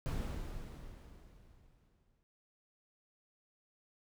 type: noise with exponential decay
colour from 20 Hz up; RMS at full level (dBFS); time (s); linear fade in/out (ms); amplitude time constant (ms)
brown; -35; 0.06-2.23; 0; 470
effects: none